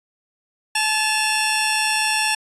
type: tone pair together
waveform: 15% pulse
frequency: 865.4 / 2741 Hz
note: A5 / F7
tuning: -29 / -33 cents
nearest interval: octave + minor sixth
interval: 1996 cents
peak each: -14 / -14 dBFS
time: 0.75-2.35 s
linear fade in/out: 5 ms
effects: resampled to 24000 Hz